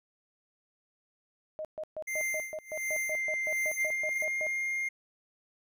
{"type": "tone bursts", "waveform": "sine", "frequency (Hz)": 622.3, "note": "D#5", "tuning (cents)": 0, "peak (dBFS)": -34, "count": 16, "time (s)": [1.59, 4.468], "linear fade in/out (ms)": 0, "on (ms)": 58, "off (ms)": 130}
{"type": "tone with tremolo", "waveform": "square", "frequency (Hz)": 2093, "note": "C7", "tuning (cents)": 0, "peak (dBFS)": -30, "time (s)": [2.07, 4.25], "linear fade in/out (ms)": 10, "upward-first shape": "sine", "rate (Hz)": 1.4, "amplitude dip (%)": 95}
{"type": "tone with pitch glide", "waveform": "triangle", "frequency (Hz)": [2093, 2120], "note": ["C7", "C7"], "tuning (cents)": [0, 22], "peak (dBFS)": -28, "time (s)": [3.11, 4.89], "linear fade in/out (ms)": 10, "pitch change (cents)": 22, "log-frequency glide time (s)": [3.65, 4.28]}
{"effects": []}